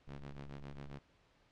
sawtooth ring-modulated tone, 69.3 Hz, C#2, in tune, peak -39 dBFS, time 0.07-0.99 s, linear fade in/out 10 ms, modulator 73 Hz, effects pink hiss -70 dBFS RMS until 1.51 s + low-pass 4000 Hz 12 dB/octave

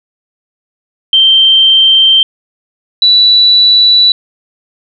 sine tone pair in turn, 3136 / 3951 Hz, G7 / B7, 0 / 0 cents, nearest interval major third, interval 400 cents, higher second, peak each -3 dBFS, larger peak neither, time 1.13-2.23 / 3.02-4.12 s, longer neither, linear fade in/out 2 ms, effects none

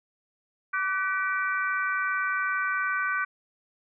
harmonic tone with a mistuned harmonic, 387.6 Hz, G4, 20 cents flat, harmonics 3 / 4 / 5 / 6, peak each -30 / -27 / -35 / -36 dBFS, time 0.73-3.25 s, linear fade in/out 10 ms, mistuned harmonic 4, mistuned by -51 cents, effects none

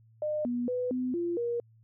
sine tone with pitch steps, 606 / 242.7 / 497.9 / 253.2 / 344.5 / 473.9 Hz, D#5 / B3 / B4 / B3 / F4 / A#4, -46 / -30 / +14 / +43 / -24 / +28 cents, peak -28 dBFS, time 0.22-1.6 s, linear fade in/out 2 ms, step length 230 ms, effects added 112 Hz sine -57 dBFS peak until 1.83 s

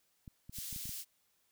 clicks, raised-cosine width 5 ms, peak -36 dBFS, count 7, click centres 0.278 / 0.495 / 0.586 / 0.728 / 0.762 / 0.856 / 0.893 s
white high-pass noise, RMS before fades -43 dBFS, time 0.52-1.05 s, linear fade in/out 50 ms, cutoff 3600 Hz, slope 12 dB/octave
effects white hiss -75 dBFS RMS until 1.51 s

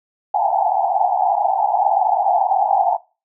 pink band-pass noise, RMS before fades -17 dBFS, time 0.34-2.97 s, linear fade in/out 5 ms, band 710 to 860 Hz, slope 96 dB/octave, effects noise-tail reverb RT60 0.3 s tail -20 dB re dry

